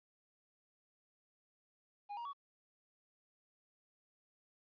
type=tone with pitch steps; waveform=triangle; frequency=819 / 944 / 1127 Hz; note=G#5 / A#5 / C#6; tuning=-24 / +22 / +28 cents; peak=-40 dBFS; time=2.09-2.333 s; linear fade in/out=20 ms; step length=81 ms; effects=resampled to 11025 Hz + 13-bit